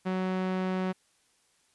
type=tone with low-pass filter; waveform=sawtooth; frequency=186.2 Hz; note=F#3; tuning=11 cents sharp; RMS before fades=-30 dBFS; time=0.05-0.93 s; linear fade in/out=20 ms; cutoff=2700 Hz; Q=0.62; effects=white hiss -68 dBFS RMS until 1.74 s + resampled to 24000 Hz